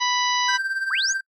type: harmonic tone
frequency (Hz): 987.8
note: B5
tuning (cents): 0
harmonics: 1 / 2 / 3 / 4 / 5 / 6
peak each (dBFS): -23 / -26 / -28 / -29 / -30 / -31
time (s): 0-0.58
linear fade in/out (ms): 20
type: tone with tremolo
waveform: triangle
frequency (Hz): 1568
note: G6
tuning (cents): 0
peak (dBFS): -19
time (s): 0.48-1.21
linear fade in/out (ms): 10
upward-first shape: sine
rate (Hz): 18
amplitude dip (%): 60
type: linear sweep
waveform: sine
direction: up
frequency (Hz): 880 to 7040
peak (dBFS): -21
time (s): 0.9-1.14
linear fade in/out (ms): 20
effects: noise-tail reverb RT60 0.1 s tail -26 dB re dry